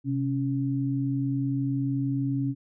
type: tone pair together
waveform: sine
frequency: 130.81 / 277.2 Hz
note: C3 / C#4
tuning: 0 / 0 cents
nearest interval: octave + minor second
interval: 1300 cents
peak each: -27 dBFS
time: 0.04-2.55 s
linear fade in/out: 50 ms
effects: none